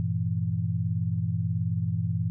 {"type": "chord", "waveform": "sine", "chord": "E diminished", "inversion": "first", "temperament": "equal", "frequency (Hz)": [98, 116.54, 164.81], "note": ["G2", "Bb2", "E3"], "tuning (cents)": [0, 0, 0], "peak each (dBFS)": -29, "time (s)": [0, 2.3], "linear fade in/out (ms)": 0, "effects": []}